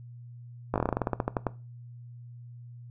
slowing click train, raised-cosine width 1 ms, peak -12 dBFS, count 16, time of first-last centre 0.74-1.468 s, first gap 18 ms, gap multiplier 1.13, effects noise-tail reverb RT60 0.3 s tail -18 dB re dry + added 120 Hz sine -43 dBFS peak until 2.9 s

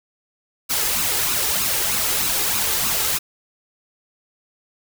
white noise with flanger, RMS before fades -21 dBFS, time 0.69-3.19 s, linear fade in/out 20 ms, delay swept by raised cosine 0.75 to 2.45 ms, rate 3.2 Hz, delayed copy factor +0.55, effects none

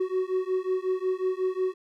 triangle beating tone pair, 370 / 375.5 Hz, F#4 / F#4, 0 / +26 cents, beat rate 5.5 Hz, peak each -26 dBFS, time 0-1.74 s, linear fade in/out 10 ms, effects none

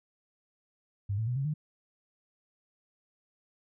sine tone with pitch steps, 100.1 / 111.07 / 123.24 / 136.74 / 151.72 Hz, G2 / A2 / B2 / C#3 / D#3, +37 / +17 / -3 / -23 / -43 cents, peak -28 dBFS, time 1.09-1.54 s, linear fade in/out 10 ms, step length 90 ms, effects none

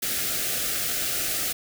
white band-stop noise, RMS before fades -27 dBFS, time 0.02-1.53 s, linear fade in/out 10 ms, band 770 to 1200 Hz, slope 96 dB/octave, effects none

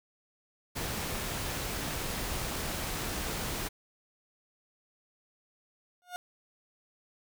pink noise, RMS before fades -35 dBFS, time 0.75-3.69 s, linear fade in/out 20 ms
30% pulse tone with exponential growth, 717 Hz, F5, 45 cents sharp, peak -30 dBFS, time 6.02-6.16 s, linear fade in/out 0 ms, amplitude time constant 30 ms
effects none

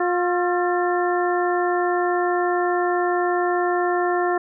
harmonic tone with a mistuned harmonic, 355.3 Hz, F4, 30 cents sharp, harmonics 1 / 2 / 3 / 4 / 5, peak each -21 / -23 / -28 / -30 / -29 dBFS, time 0-4.38 s, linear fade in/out 5 ms, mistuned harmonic 4, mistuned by -63 cents, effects none

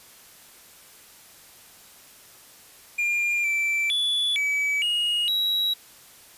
triangle tone with pitch steps, 2402 / 2335 / 3439 / 2287 / 2874 / 3871 Hz, D7 / D7 / A7 / D7 / F7 / B7, +38 / -11 / -40 / -47 / +49 / -35 cents, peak -20 dBFS, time 2.98-5.74 s, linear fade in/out 10 ms, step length 460 ms, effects white hiss -50 dBFS RMS until 6.37 s + resampled to 32000 Hz

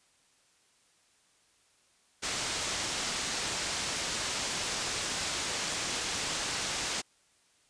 white low-pass noise, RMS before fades -34 dBFS, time 2.22-7.02 s, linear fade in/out 20 ms, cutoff 7600 Hz, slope 24 dB/octave, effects white hiss -67 dBFS RMS until 7.69 s + resampled to 22050 Hz

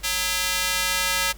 square tone with high-pass filter sweep, 183.5 Hz, F#3, 14 cents flat, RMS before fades -24 dBFS, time 0.03-1.33 s, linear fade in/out 20 ms, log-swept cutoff 2500 to 1600 Hz, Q 0.7, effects added 50 Hz sine -39 dBFS peak until 1.37 s + pink hiss -48 dBFS RMS until 1.37 s

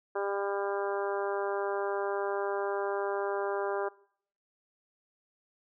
harmonic tone, 199.6 Hz, G3, 32 cents sharp, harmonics 2 / 3 / 4 / 5 / 6 / 7 / 8, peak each -32 / -36 / -38 / -40 / -42 / -43 / -44 dBFS, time 0.15-3.89 s, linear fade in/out 10 ms, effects noise-tail reverb RT60 0.6 s tail -22 dB re dry

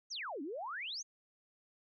sine exponential two-way sweep, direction down then up, 6780 to 261.6 to 6780 Hz, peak -39 dBFS, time 0.1-1.03 s, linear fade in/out 20 ms, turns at 0.42 s, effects none

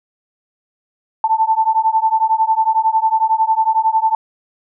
sine beating tone pair, 880 / 891 Hz, A5 / A5, 0 / +22 cents, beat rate 11 Hz, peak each -15 dBFS, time 1.24-4.15 s, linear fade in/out 2 ms, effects none

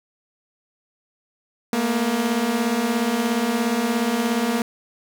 sawtooth beating tone pair, 220 / 237 Hz, A3 / A#3, 0 / +29 cents, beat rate 17 Hz, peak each -21 / -17 dBFS, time 1.73-4.62 s, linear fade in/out 2 ms, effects none

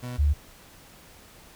30% pulse / sine tone pair in turn, 123.47 / 73.01 Hz, B2 / D2, 0 / -10 cents, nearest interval major sixth, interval 910 cents, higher first, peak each -30 / -18 dBFS, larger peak second, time 0.02-0.18 / 0.18-0.34 s, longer neither, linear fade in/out 20 ms, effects pink hiss -51 dBFS RMS until 1.55 s

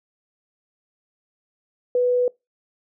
sine tone, 493.9 Hz, B4, in tune, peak -16 dBFS, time 1.95-2.28 s, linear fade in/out 2 ms, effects noise-tail reverb RT60 0.2 s tail -24 dB re dry

